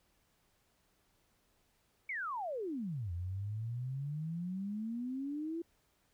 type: exponential two-way sweep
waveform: sine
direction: down then up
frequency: 2289 to 84.5 to 340.8 Hz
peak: -36 dBFS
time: 2.09-5.62 s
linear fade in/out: 5 ms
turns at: 3.12 s
effects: pink hiss -74 dBFS RMS until 6.13 s